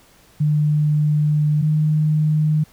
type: tone pair in turn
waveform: sine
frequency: 150.3 / 153.46 Hz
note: D3 / D#3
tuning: +40 / -24 cents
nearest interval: unison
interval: 36 cents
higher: second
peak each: -14 dBFS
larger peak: neither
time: 0.4-1.62 / 1.62-2.64 s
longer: first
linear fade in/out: 10 ms
effects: pink hiss -52 dBFS RMS until 2.72 s